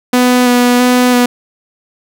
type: tone with vibrato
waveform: sawtooth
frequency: 246.9 Hz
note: B3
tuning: in tune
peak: -3 dBFS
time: 0.13-1.26 s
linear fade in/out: 5 ms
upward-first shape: square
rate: 1.5 Hz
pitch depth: 13 cents each way
effects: none